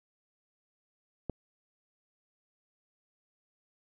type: click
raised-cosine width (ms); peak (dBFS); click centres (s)
2; -20; 1.297
effects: none